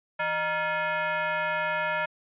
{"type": "tone with frequency modulation", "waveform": "sine", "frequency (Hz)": 164.81, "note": "E3", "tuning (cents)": 0, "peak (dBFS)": -25, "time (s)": [0.19, 2.06], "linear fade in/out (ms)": 10, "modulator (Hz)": 778, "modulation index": 2.6, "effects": ["resampled to 8000 Hz"]}